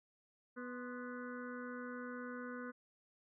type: harmonic tone with a mistuned harmonic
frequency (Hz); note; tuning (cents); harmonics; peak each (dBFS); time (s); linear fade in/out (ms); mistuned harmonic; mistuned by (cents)
246.9; B3; 0; 1 / 2 / 4 / 5 / 6 / 7 / 8; -46 / -49 / -56 / -54 / -50 / -61 / -64; 0.56-2.72; 20; 4; +100
effects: none